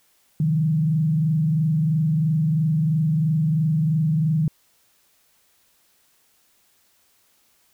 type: tone with frequency modulation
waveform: sine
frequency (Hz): 156.8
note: D#3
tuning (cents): +14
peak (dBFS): -17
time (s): 0.4-4.48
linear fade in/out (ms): 2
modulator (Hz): 23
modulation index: 0.58
effects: white hiss -62 dBFS RMS until 7.73 s